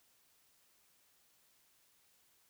silence, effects white hiss -71 dBFS RMS until 2.49 s

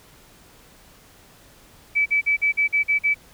sine tone bursts, 2301 Hz, D7, 36 cents flat, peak -16 dBFS, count 8, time 1.95-3.145 s, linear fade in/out 20 ms, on 110 ms, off 45 ms, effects pink hiss -51 dBFS RMS until 3.33 s

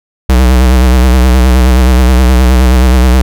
square tone with vibrato, 63.1 Hz, B1, 38 cents sharp, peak -4 dBFS, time 0.29-3.22 s, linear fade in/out 5 ms, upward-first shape sine, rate 9.5 Hz, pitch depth 69 cents each way, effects none

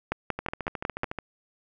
two click trains, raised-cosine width 0.5 ms, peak -11 / -17 dBFS, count 6 / 12, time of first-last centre 0.12-1.034 / 0.39-1.187 s, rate 5.47 / 13.8 Hz, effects none

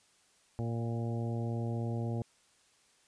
harmonic tone with a mistuned harmonic, 116.2 Hz, A#2, 5 cents flat, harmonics 1 / 2 / 3 / 4 / 5 / 6 / 7, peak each -33 / -39 / -43 / -45 / -47 / -49 / -50 dBFS, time 0.59-2.22 s, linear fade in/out 0 ms, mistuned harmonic 6, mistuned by +16 cents, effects white hiss -67 dBFS RMS until 3.07 s + resampled to 22050 Hz

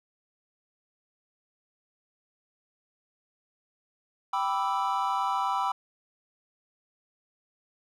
triangle chord, E minor seventh, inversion first, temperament equal, 784 / 987.8 / 1174.7 / 1318.5 Hz, G5 / B5 / D6 / E6, 0 / 0 / 0 / 0 cents, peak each -29 / -27 / -32 / -31 dBFS, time 4.33-5.72 s, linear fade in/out 5 ms, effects none

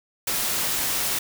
white noise, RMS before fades -25 dBFS, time 0.27-1.19 s, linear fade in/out 5 ms, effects none

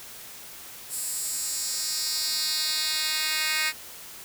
10% pulse tone with high-pass filter sweep, 311.1 Hz, D#4, in tune, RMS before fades -28 dBFS, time 0.89-3.73 s, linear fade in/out 50 ms, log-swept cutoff 9100 to 2400 Hz, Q 2, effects white hiss -43 dBFS RMS until 4.24 s

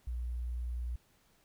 sine tone with sample-and-hold, 60.2 Hz, B1, 44 cents flat, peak -34 dBFS, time 0.07-0.96 s, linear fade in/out 5 ms, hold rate 11025 Hz, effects pink hiss -69 dBFS RMS until 1.44 s

